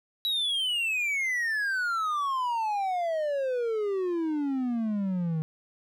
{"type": "exponential sweep", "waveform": "triangle", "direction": "down", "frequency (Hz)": [3919, 154.7], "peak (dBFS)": -24, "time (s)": [0.25, 5.42], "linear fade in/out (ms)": 0, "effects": []}